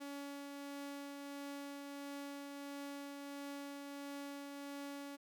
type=tone with tremolo; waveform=sawtooth; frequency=282.4 Hz; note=C#4; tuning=32 cents sharp; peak=-40 dBFS; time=0-5.17 s; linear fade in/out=20 ms; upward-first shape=triangle; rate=1.5 Hz; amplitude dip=30%; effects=none